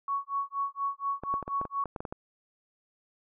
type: tone with tremolo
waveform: sine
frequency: 1114 Hz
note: C#6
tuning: 8 cents sharp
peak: -26 dBFS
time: 0.08-1.84 s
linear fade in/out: 2 ms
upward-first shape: sine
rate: 4.2 Hz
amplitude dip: 100%
type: clicks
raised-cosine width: 1 ms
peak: -22 dBFS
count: 11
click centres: 1.236 / 1.34 / 1.427 / 1.479 / 1.614 / 1.653 / 1.857 / 1.962 / 2.005 / 2.052 / 2.125 s
effects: none